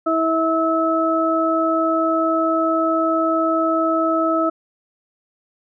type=harmonic tone; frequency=324.5 Hz; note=E4; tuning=27 cents flat; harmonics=1 / 2 / 4; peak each=-20 / -20 / -20 dBFS; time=0.06-4.5 s; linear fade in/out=10 ms; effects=none